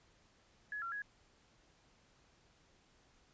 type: tone with pitch steps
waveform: sine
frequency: 1690 / 1369 / 1668 Hz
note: G#6 / F6 / G#6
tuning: +30 / -35 / +7 cents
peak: -39 dBFS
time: 0.72-1.02 s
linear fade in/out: 2 ms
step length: 100 ms
effects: pink hiss -69 dBFS RMS until 3.33 s + resampled to 16000 Hz